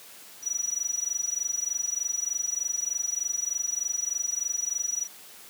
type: tone with amplitude modulation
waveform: sine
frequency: 5850 Hz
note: F#8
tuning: 21 cents flat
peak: -23 dBFS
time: 0.42-5.08 s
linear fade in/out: 50 ms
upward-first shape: sine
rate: 23.3 Hz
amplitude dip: 90%
effects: white hiss -48 dBFS RMS until 5.49 s + high-pass 150 Hz 12 dB/octave